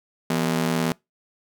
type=ring-modulated tone; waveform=sawtooth; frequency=206.3 Hz; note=G#3; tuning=11 cents flat; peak=-14 dBFS; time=0.3-0.92 s; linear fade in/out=2 ms; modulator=39.3 Hz; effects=noise-tail reverb RT60 0.2 s tail -24 dB re dry